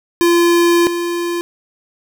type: tone pair in turn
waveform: square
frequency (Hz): 343.5 / 345.1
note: F4 / F4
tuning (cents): -29 / -21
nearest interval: unison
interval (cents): 8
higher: second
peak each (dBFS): -10 / -18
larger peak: first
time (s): 0.21-0.87 / 0.87-1.41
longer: first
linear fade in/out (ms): 0
effects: none